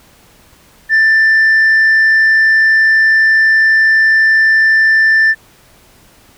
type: tone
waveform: sine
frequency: 1774 Hz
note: A6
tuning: 14 cents sharp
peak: -4 dBFS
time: 0.89-5.35 s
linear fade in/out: 50 ms
effects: tanh soft clip ceiling -5 dBFS + pink hiss -46 dBFS RMS until 6.37 s